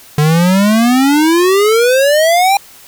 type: exponential sweep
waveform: square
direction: up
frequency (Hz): 146.8 to 810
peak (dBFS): -8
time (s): 0.18-2.57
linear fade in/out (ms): 2
effects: white hiss -39 dBFS RMS until 2.87 s